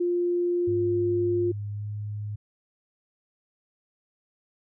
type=tone; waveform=sine; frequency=350.9 Hz; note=F4; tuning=8 cents sharp; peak=-22 dBFS; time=0-1.52 s; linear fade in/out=10 ms
type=tone with pitch glide; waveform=sine; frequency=102.9 to 104.4 Hz; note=G#2 to G#2; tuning=-16 to +10 cents; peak=-30 dBFS; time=0.67-2.36 s; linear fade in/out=10 ms; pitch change=+26 cents; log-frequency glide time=1.72-1.86 s
effects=none